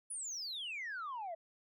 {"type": "exponential sweep", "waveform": "sine", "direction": "down", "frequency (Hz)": [10170, 636], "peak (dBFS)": -38, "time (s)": [0.1, 1.35], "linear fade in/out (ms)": 10, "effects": ["tanh soft clip ceiling -37 dBFS"]}